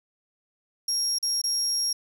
35% pulse tone with dropouts, 5588 Hz, F8, in tune, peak -21 dBFS, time 0.88-1.93 s, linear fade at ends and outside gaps 5 ms, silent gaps 1.186-1.227 / 1.417-1.438 s, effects none

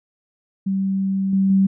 sine tone with level steps, 193.3 Hz, G3, 24 cents flat, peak -18 / -14 / -12 dBFS, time 0.66-1.67 s, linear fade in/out 10 ms, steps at 1.33 / 1.5 s, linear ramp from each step 2 ms, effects none

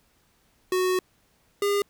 square tone pair in turn, 368.9 / 405.2 Hz, F#4 / G#4, -5 / -43 cents, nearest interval major second, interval 162 cents, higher second, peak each -22 dBFS, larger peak neither, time 0.72-0.99 / 1.62-1.82 s, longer first, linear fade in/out 2 ms, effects pink hiss -65 dBFS RMS until 1.89 s

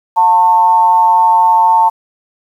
sine tone with amplitude modulation, 898 Hz, A5, 35 cents sharp, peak -3 dBFS, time 0.16-1.9 s, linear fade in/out 20 ms, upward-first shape sine, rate 185 Hz, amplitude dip 60%, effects 7-bit

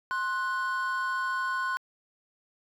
triangle tone pair together, 1052.3 / 1480 Hz, C6 / F#6, +10 / 0 cents, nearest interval tritone, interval 590 cents, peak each -28 dBFS, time 0.11-1.77 s, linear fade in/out 0 ms, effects tanh soft clip ceiling -18 dBFS

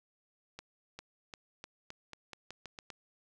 accelerating click train, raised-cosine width 0.2 ms, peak -27 dBFS, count 11, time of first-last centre 0.59-2.903 s, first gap 400 ms, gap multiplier 0.87, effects none

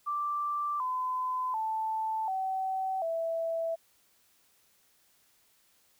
sine tone with pitch steps, 1174.7 / 1016.7 / 880 / 761.7 / 659.3 Hz, D6 / B5 / A5 / G5 / E5, 0 / +50 / 0 / -50 / 0 cents, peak -29 dBFS, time 0.06-3.76 s, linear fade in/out 20 ms, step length 740 ms, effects white hiss -67 dBFS RMS until 5.99 s

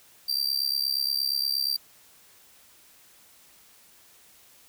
45% pulse tone with amplitude modulation, 4699 Hz, D8, in tune, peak -20 dBFS, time 0.28-1.77 s, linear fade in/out 10 ms, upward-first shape sine, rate 68.5 Hz, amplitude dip 90%, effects white hiss -56 dBFS RMS until 4.68 s

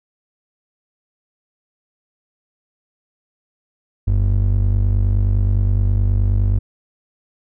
triangle ring-modulated tone, 71.9 Hz, D2, 36 cents flat, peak -8 dBFS, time 4.07-6.59 s, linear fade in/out 10 ms, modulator 24.8 Hz, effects none

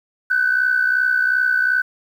sine tone pair together, 1496 / 1558.7 Hz, F#6 / G6, +19 / -10 cents, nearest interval minor second, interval 71 cents, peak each -15 / -20 dBFS, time 0.3-1.82 s, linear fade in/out 10 ms, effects tanh soft clip ceiling -8 dBFS + 8-bit

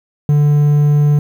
triangle tone, 147 Hz, D3, 2 cents sharp, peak -6 dBFS, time 0.29-1.19 s, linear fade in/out 2 ms, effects 7-bit

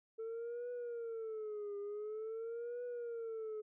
sine tone with vibrato, 445.2 Hz, A4, 20 cents sharp, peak -38 dBFS, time 0.18-3.62 s, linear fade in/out 20 ms, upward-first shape triangle, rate 0.47 Hz, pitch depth 170 cents each way, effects tanh soft clip ceiling -39 dBFS

